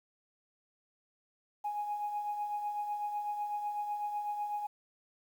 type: tone with tremolo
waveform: sine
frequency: 830.6 Hz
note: G#5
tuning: in tune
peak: -30 dBFS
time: 1.64-4.67 s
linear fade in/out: 10 ms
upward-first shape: triangle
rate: 8 Hz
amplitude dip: 55%
effects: tanh soft clip ceiling -28 dBFS + 10-bit